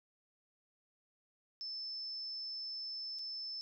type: tone with dropouts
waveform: sine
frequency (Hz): 5270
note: E8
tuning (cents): -1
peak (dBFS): -40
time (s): 1.61-3.61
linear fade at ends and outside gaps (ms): 0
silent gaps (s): 3.187-3.192
effects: none